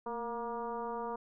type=tone with frequency modulation; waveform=sine; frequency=706 Hz; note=F5; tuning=19 cents sharp; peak=-35 dBFS; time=0.06-1.16 s; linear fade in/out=5 ms; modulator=240 Hz; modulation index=1.8; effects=none